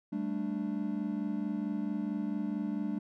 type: chord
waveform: triangle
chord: G suspended second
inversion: none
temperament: just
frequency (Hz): 196 / 220.5 / 294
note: G3 / A3 / D4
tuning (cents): 0 / +4 / +2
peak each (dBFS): -34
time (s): 0.12-2.99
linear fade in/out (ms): 10
effects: none